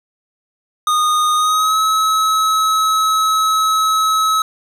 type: tone with pitch glide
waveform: square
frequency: 1232 to 1288 Hz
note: D#6 to E6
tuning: -17 to -41 cents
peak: -13 dBFS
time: 0.87-4.42 s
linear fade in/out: 2 ms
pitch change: +76 cents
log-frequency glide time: 1.35-1.78 s
effects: low-pass 12000 Hz 12 dB/octave + 7-bit